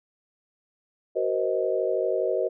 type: chord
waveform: sine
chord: C half-diminished seventh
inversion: second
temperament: just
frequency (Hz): 376.7 / 470.9 / 523.3 / 627.9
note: Gb4 / Bb4 / C5 / Eb5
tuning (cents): +31 / +18 / 0 / +16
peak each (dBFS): -28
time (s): 1.15-2.49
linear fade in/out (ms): 20
effects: none